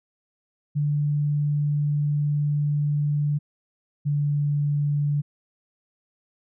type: tone pair in turn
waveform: sine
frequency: 146.83 / 145.56 Hz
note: D3 / D3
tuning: 0 / -15 cents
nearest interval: unison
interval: 15 cents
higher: first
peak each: -20 dBFS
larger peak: neither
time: 0.75-3.39 / 4.05-5.22 s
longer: first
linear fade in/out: 20 ms
effects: none